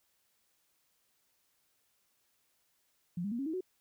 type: tone with pitch steps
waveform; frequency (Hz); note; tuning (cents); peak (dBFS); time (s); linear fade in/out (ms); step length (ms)
sine; 174.61 / 202.9 / 235.8 / 274 / 318.4 / 370; F3 / G#3 / A#3 / C#4 / D#4 / F#4; 0 / -40 / +20 / -20 / +40 / 0; -33; 3.17-3.608; 5; 73
effects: white hiss -75 dBFS RMS until 3.8 s